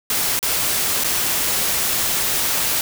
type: noise with dropouts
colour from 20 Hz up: white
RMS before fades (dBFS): -20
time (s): 0.1-2.81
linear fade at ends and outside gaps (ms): 1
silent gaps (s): 0.391-0.428 / 1.038-1.044
effects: none